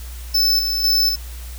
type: tone with tremolo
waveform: square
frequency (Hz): 5270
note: E8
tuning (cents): -1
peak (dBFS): -14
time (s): 0.34-1.16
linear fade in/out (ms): 10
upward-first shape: square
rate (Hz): 2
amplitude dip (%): 45
effects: added 60 Hz sine -30 dBFS peak until 1.58 s + white hiss -41 dBFS RMS until 1.58 s